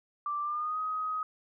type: tone with pitch glide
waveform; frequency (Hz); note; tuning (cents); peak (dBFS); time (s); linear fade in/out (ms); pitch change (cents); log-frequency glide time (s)
sine; 1174.7 to 1259; D6 to D#6; 0 to +20; -30; 0.26-1.23; 2; +120; 0.42-0.79
effects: none